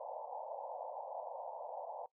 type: band-pass noise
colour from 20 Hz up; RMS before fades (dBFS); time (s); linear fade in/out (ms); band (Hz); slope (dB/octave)
white; -45; 0-2.06; 2; 510 to 930; 96
effects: noise-tail reverb RT60 0.1 s tail -19 dB re dry